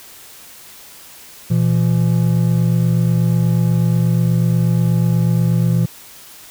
triangle tone pair together, 120.3 / 168.56 Hz, B2 / E3, -45 / +39 cents, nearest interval tritone, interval 584 cents, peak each -13 dBFS, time 1.5-5.86 s, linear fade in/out 10 ms, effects white hiss -40 dBFS RMS until 6.5 s

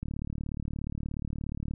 click train, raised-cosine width 5 ms, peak -22 dBFS, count 64, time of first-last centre 0.03-1.737 s, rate 36.9 Hz, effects none

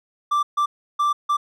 triangle tone bursts at uneven times, 1174.7 Hz, D6, in tune, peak -15 dBFS, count 4, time 0.31-0.43 / 0.57-0.66 / 0.99-1.13 / 1.29-1.37 s, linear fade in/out 10 ms, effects none

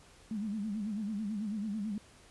sine tone with vibrato, 210.3 Hz, G#3, 22 cents sharp, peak -33 dBFS, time 0.31-1.98 s, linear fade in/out 2 ms, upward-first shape sine, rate 9.1 Hz, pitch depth 110 cents each way, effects pink hiss -59 dBFS RMS until 2.3 s + resampled to 24000 Hz

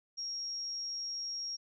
sine tone, 5588 Hz, F8, in tune, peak -36 dBFS, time 0.17-1.57 s, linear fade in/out 20 ms, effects none

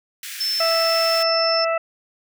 pink high-pass noise, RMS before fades -33 dBFS, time 0.23-1.23 s, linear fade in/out 2 ms, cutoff 1600 Hz, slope 48 dB/octave
sine tone, 5300 Hz, E8, 9 cents sharp, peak -20 dBFS, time 0.4-1.65 s, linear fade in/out 10 ms
harmonic tone, 659.3 Hz, E5, in tune, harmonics 1 / 2 / 3 / 4, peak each -20 / -24 / -31 / -30 dBFS, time 0.6-1.78 s, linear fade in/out 5 ms
effects none

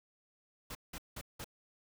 pink noise bursts, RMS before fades -44 dBFS, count 4, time 0.7-1.444 s, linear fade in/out 5 ms, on 51 ms, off 180 ms, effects none

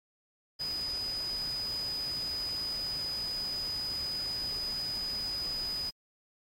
sine tone in noise, 4978 Hz, D#8, in tune, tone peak -32 dBFS, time 0.59-5.91 s, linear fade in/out 20 ms, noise pink, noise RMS -45 dBFS, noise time 0.59-5.91 s, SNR +10 dB, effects MP3 64 kbps

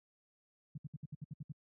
sine tone bursts, 148.4 Hz, D3, 18 cents sharp, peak -40 dBFS, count 9, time 0.75-1.521 s, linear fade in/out 5 ms, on 27 ms, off 66 ms, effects high-pass 80 Hz 12 dB/octave

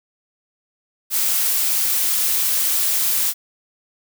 blue noise, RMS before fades -19 dBFS, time 1.1-3.34 s, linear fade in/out 50 ms, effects none

